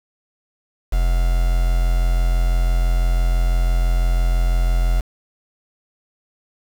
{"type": "tone with quantisation", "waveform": "triangle", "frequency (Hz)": 43, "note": "F1", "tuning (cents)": -26, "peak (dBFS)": -12, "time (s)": [0.92, 5.01], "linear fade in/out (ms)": 10, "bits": 5, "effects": []}